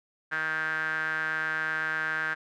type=tone with band-pass filter; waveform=sawtooth; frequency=157.3 Hz; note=D#3; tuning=19 cents sharp; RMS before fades=-30 dBFS; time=0.31-2.35 s; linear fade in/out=20 ms; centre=1600 Hz; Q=9.6; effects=none